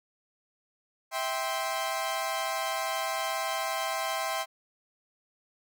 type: chord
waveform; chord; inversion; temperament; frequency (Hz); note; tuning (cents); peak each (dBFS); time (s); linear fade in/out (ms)
sawtooth; C major; first; equal with one note detuned; 651.7 / 784 / 1046.5; E5 / G5 / C6; -20 / 0 / 0; -30 / -30 / -30; 1.11-4.46; 50
effects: none